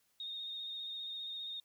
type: tone with vibrato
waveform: sine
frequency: 3695 Hz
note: A#7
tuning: 16 cents flat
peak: -40 dBFS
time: 0.2-1.6 s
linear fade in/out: 2 ms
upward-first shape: square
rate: 15 Hz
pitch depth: 19 cents each way
effects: white hiss -75 dBFS RMS until 1.64 s